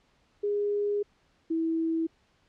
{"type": "tone pair in turn", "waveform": "sine", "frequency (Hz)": [410.7, 326], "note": ["G#4", "E4"], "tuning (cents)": [-19, -19], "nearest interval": "major third", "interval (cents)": 400, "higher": "first", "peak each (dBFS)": [-25, -25], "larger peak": "neither", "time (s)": [[0.43, 1.03], [1.5, 2.07]], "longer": "first", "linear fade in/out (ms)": 10, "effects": ["pink hiss -67 dBFS RMS until 2.48 s", "low-pass 5000 Hz 12 dB/octave"]}